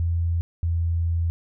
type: tone pair in turn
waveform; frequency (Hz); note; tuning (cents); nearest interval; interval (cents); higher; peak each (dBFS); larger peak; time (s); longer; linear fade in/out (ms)
sine; 84.5 / 84.01; E2 / E2; +43 / +33; unison; 10; first; -20; neither; 0-0.41 / 0.63-1.3; second; 0
effects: none